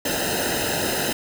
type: noise with comb filter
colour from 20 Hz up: pink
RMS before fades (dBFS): -24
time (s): 0.05-1.13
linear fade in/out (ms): 5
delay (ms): 0.88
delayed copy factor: -0.95
effects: none